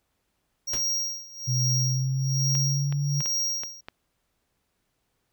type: tone with tremolo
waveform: square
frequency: 5630 Hz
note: F8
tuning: 13 cents sharp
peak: -24 dBFS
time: 0.67-3.81 s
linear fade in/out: 10 ms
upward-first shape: sine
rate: 1.2 Hz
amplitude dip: 90%
type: noise with exponential decay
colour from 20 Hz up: pink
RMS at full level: -30 dBFS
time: 0.73-0.85 s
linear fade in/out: 5 ms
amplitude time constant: 26 ms
type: tone with pitch glide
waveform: sine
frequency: 127.8 to 142.62 Hz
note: C3 to C#3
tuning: -40 to +50 cents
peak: -23 dBFS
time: 1.47-3.22 s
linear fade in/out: 20 ms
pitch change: +190 cents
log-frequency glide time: 1.64-3 s
type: clicks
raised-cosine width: 0.3 ms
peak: -21 dBFS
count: 6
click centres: 2.552 / 2.925 / 3.206 / 3.259 / 3.635 / 3.885 s
effects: pink hiss -75 dBFS RMS until 5.32 s